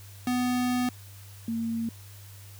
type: tone pair in turn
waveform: square / sine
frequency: 248.5 / 228.5 Hz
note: B3 / A#3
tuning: +11 / -34 cents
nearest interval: minor second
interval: 145 cents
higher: first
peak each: -25 / -27 dBFS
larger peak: first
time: 0.27-0.89 / 1.48-1.89 s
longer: first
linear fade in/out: 2 ms
effects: added 99 Hz sine -45 dBFS peak until 2.59 s + white hiss -52 dBFS RMS until 2.59 s